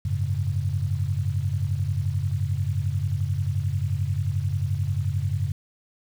sine chord, F# suspended second, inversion none, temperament equal, 92.5 / 103.83 / 138.59 Hz, F#2 / G#2 / C#3, 0 / 0 / 0 cents, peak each -26 / -27 / -28 dBFS, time 0.05-5.52 s, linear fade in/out 5 ms, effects 8-bit

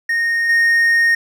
triangle tone with level steps, 1852 Hz, A#6, 12 cents flat, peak -13 / -9 dBFS, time 0.09-1.15 s, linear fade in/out 5 ms, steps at 0.49 s, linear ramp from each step 5 ms, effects none

